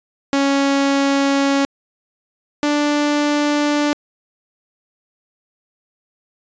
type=tone pair in turn; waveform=sawtooth; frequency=277.2 / 293.7 Hz; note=C#4 / D4; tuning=0 / 0 cents; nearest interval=minor second; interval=100 cents; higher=second; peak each=-10 / -11 dBFS; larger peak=first; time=0.33-1.65 / 2.63-3.93 s; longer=first; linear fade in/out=0 ms; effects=resampled to 16000 Hz